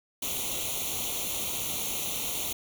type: noise with comb filter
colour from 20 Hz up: white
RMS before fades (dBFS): -32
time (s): 0.22-2.53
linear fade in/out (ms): 5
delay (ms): 0.3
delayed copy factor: +0.9
effects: none